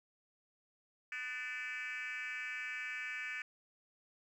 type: tone with frequency modulation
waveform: sine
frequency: 2037 Hz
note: C7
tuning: 47 cents flat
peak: -37 dBFS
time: 1.12-3.42 s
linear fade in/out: 2 ms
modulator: 270 Hz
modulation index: 2
effects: tanh soft clip ceiling -37 dBFS + 12-bit